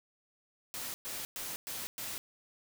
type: noise bursts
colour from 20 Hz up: white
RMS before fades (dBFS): -40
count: 5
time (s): 0.74-2.18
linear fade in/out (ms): 0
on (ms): 200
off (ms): 110
effects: none